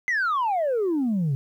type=exponential sweep; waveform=sine; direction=down; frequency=2070 to 130.4 Hz; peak=-19 dBFS; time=0.08-1.35 s; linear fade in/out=0 ms; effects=tanh soft clip ceiling -19 dBFS + 10-bit